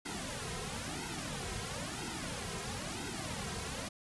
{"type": "noise with flanger", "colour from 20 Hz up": "pink", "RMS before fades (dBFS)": -40, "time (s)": [0.05, 3.89], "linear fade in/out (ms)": 10, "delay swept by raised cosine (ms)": [1.7, 3.5], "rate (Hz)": 1, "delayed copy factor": -0.9, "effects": ["resampled to 24000 Hz"]}